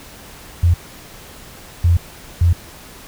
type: tone bursts at uneven times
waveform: sine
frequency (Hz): 86.1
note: F2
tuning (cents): -24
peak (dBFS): -9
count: 3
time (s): 0.63-0.74 / 1.84-1.97 / 2.41-2.53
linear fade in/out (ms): 5
effects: pink hiss -39 dBFS RMS until 3.07 s